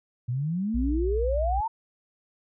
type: exponential sweep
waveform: sine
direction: up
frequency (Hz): 116.54 to 932.3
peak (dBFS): -25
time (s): 0.28-1.68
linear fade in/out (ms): 10
type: tone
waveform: sine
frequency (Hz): 59.9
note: A#1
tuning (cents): +48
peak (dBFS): -25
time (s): 0.74-1.61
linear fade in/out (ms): 10
effects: none